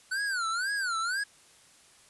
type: tone with vibrato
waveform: square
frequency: 1480 Hz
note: F#6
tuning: in tune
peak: -29 dBFS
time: 0.11-1.24 s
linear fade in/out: 10 ms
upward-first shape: sine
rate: 2 Hz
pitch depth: 200 cents each way
effects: white hiss -58 dBFS RMS until 2.09 s + resampled to 24000 Hz